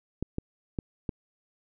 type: clicks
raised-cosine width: 3 ms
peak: -17 dBFS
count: 4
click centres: 0.226 / 0.384 / 0.788 / 1.092 s
effects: none